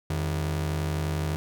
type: ring-modulated tone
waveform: 45% pulse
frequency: 120 Hz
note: B2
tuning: 49 cents flat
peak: -23 dBFS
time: 0.1-1.36 s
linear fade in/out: 0 ms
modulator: 35.9 Hz
effects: none